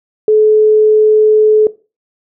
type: tone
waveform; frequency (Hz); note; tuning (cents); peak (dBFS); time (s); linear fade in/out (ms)
sine; 429.7; A4; -41; -5; 0.28-1.67; 2
effects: noise-tail reverb RT60 0.3 s tail -17 dB re dry